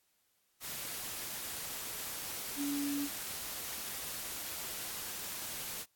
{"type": "tone in noise", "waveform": "sine", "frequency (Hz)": 284.7, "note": "C#4", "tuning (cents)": 46, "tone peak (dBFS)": -33, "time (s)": [2.56, 3.09], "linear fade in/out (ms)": 50, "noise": "white", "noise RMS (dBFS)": -41, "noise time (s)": [0.6, 5.86], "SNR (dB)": 5, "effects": ["white hiss -75 dBFS RMS until 5.95 s", "AAC 64 kbps"]}